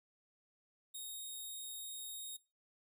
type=tone; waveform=10% pulse; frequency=3729 Hz; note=A#7; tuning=in tune; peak=-36 dBFS; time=0.94-2.37 s; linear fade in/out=10 ms; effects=noise-tail reverb RT60 0.3 s tail -22 dB re dry